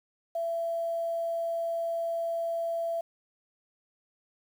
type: tone with quantisation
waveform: sine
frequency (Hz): 670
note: E5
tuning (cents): +28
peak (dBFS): -28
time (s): 0.35-3.01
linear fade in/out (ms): 5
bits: 9
effects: none